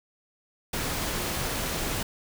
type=noise; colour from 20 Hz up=pink; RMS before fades=-30 dBFS; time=0.73-2.03 s; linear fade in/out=5 ms; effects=none